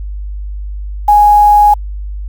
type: tone with quantisation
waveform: sine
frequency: 830.6 Hz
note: G#5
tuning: in tune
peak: -3 dBFS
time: 1.08-1.74 s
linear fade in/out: 5 ms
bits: 5
effects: added 50 Hz sine -19 dBFS peak until 2.28 s